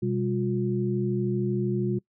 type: tone cluster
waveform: sine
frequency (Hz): 126 / 198.8 / 357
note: B2 / G3 / F4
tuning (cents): +35 / +25 / +38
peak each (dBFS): -28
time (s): 0.02-1.99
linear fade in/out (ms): 10
effects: noise-tail reverb RT60 0.1 s tail -23 dB re dry